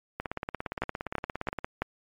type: two click trains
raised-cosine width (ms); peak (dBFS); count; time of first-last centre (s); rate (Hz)
0.5; -17 / -13; 26 / 4; 0.2-1.645 / 0.82-1.82; 17.3 / 3
effects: MP3 64 kbps